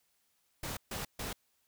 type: noise bursts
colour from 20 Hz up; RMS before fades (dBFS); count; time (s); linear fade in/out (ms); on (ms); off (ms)
pink; -39; 3; 0.63-1.33; 5; 140; 140
effects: white hiss -75 dBFS RMS until 1.67 s